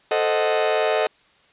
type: chord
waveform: 40% pulse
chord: A diminished seventh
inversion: none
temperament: equal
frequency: 440 / 523.3 / 622.3 / 740 Hz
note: A4 / C5 / Eb5 / Gb5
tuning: 0 / 0 / 0 / 0 cents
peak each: -22 / -26 / -21 / -25 dBFS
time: 0.11-1.07 s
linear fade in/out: 2 ms
effects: white hiss -57 dBFS RMS until 1.52 s + resampled to 8000 Hz